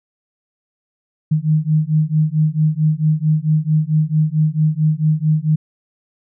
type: beating tone pair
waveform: sine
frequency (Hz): 152.7 / 157.2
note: D#3 / D#3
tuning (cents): -32 / +18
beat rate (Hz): 4.5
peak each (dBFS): -16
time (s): 1.31-5.56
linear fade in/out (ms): 10
effects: none